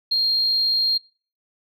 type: tone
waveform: sine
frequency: 4219 Hz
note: C8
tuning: 14 cents sharp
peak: -16 dBFS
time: 0.11-0.98 s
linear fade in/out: 10 ms
effects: noise-tail reverb RT60 0.4 s tail -23 dB re dry + tanh soft clip ceiling -12 dBFS